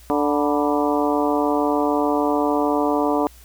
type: harmonic tone with a mistuned harmonic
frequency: 146.83 Hz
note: D3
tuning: in tune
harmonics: 2 / 3 / 4 / 5 / 6 / 7 / 8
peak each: -21 / -24 / -25 / -25 / -29 / -26 / -30 dBFS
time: 0.1-3.27 s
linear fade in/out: 0 ms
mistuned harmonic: 7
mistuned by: -74 cents
effects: added 60 Hz sine -45 dBFS peak until 3.44 s + white hiss -50 dBFS RMS until 3.44 s